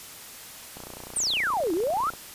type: click train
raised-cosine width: 1 ms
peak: -26 dBFS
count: 42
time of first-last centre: 0.77-2.137 s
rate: 30 Hz
type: exponential two-way sweep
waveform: sine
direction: down then up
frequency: 9450 to 310.8 to 1416 Hz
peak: -23 dBFS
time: 1.16-2.1 s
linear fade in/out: 5 ms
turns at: 1.73 s
effects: white hiss -43 dBFS RMS until 2.34 s + resampled to 32000 Hz